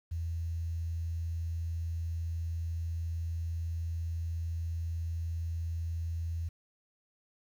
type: tone with quantisation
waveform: sine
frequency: 83.1 Hz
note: E2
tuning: 15 cents sharp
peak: -32 dBFS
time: 0.11-6.49 s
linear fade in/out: 10 ms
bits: 10
effects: none